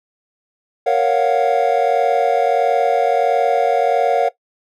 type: chord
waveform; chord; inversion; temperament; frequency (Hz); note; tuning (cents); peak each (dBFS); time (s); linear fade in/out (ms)
triangle; Gb major seventh; first; equal; 466.2 / 554.4 / 698.5 / 740; Bb4 / Db5 / F5 / Gb5; 0 / 0 / 0 / 0; -16; 0.86-4.29; 10
effects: noise-tail reverb RT60 0.1 s tail -17 dB re dry + tanh soft clip ceiling -2 dBFS